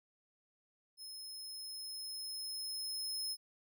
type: tone with level ramp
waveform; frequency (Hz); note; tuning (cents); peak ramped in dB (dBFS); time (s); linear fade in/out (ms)
sawtooth; 5170; E8; -34; -44 to -34; 0.97-3.37; 50
effects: none